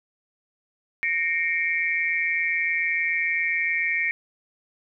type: tone cluster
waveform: sine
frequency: 1852 / 2155 / 2322 Hz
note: A#6 / C#7 / D7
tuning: -12 / -49 / -20 cents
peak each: -26 dBFS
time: 1.03-4.11 s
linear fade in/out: 0 ms
effects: none